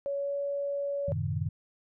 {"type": "tone with pitch glide", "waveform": "sine", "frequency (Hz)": [561, 564.9], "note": ["C#5", "C#5"], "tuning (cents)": [21, 33], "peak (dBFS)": -29, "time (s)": [0.06, 1.12], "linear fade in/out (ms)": 0, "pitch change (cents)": 12, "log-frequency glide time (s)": [0.18, 0.35]}
{"type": "chord", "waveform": "sine", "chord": "F# diminished seventh", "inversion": "none", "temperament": "equal with one note detuned", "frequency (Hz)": [92.5, 110, 130.81, 154.22], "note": ["F#2", "A2", "C3", "Eb3"], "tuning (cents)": [0, 0, 0, -15], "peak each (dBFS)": [-33, -35, -35, -33], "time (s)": [1.08, 1.49], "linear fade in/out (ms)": 5}
{"effects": []}